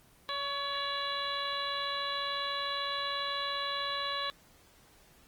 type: harmonic tone with a mistuned harmonic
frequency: 566 Hz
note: C#5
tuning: 36 cents sharp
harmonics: 1 / 2 / 3 / 4 / 5 / 6 / 7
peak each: -42 / -36 / -40 / -46 / -44 / -40 / -38 dBFS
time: 0.29-4.3 s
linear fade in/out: 0 ms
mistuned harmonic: 2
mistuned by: -21 cents
effects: pink hiss -61 dBFS RMS until 5.27 s + Opus 24 kbps